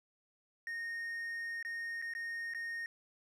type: tone with dropouts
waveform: triangle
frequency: 1850 Hz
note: A#6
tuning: 14 cents flat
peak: -36 dBFS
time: 0.67-2.86 s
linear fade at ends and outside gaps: 1 ms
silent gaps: 1.627-1.649 / 2.017-2.023 / 2.137-2.15 / 2.537-2.547 s
effects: resampled to 32000 Hz

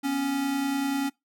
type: tone pair together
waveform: square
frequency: 247 / 277.2 Hz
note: B3 / C#4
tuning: 0 / 0 cents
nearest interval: major second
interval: 200 cents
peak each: -35 / -26 dBFS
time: 0.03-1.1 s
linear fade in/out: 20 ms
effects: noise-tail reverb RT60 0.2 s tail -24 dB re dry

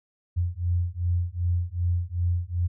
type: beating tone pair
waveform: sine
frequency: 86.4 / 89 Hz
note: F2 / F2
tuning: -18 / +33 cents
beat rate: 2.6 Hz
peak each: -26 dBFS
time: 0.36-2.68 s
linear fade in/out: 20 ms
effects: none

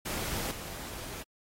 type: noise with level steps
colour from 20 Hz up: pink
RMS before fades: -35 / -42 dBFS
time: 0.05-1.23 s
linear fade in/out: 10 ms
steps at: 0.51 s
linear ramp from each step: 2 ms
effects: AAC 48 kbps

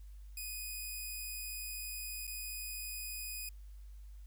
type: tone with dropouts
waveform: 5% pulse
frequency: 2489 Hz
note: D#7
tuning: in tune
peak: -31 dBFS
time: 0.37-3.49 s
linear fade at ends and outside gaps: 2 ms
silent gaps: 2.269-2.276 s
effects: added 50 Hz sine -48 dBFS peak until 4.26 s + white hiss -72 dBFS RMS until 4.26 s

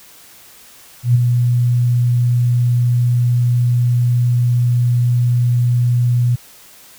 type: tone with ADSR envelope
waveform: sine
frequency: 121.6 Hz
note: B2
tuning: 26 cents flat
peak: -6 dBFS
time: 1.03-6.36 s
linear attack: 120 ms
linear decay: 15 ms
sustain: -5 dB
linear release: 12 ms
effects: white hiss -43 dBFS RMS until 6.98 s

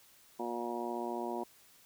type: harmonic tone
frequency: 119 Hz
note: A#2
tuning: 36 cents sharp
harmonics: 2 / 3 / 4 / 5 / 6 / 7 / 8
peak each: -42 / -39 / -47 / -45 / -42 / -47 / -42 dBFS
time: 0.39-1.44 s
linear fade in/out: 10 ms
effects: white hiss -62 dBFS RMS until 1.85 s

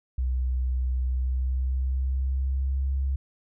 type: tone with pitch glide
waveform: sine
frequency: 63.3 to 67.45 Hz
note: B1 to C#2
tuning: +43 to -47 cents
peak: -23 dBFS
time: 0.18-3.16 s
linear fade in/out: 5 ms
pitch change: +110 cents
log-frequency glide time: 1.05-2.94 s
effects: none

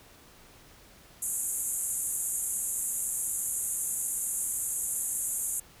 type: band-pass noise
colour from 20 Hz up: white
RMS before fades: -32 dBFS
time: 1.22-5.6 s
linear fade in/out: 5 ms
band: 6800 to 12000 Hz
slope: 96 dB/octave
effects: pink hiss -55 dBFS RMS until 5.8 s

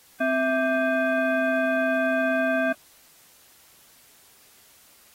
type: tone with frequency modulation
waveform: sine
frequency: 657 Hz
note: E5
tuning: 6 cents flat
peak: -20 dBFS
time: 0.2-2.73 s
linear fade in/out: 10 ms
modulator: 917 Hz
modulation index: 1.2
effects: white hiss -55 dBFS RMS until 5.14 s + AAC 48 kbps

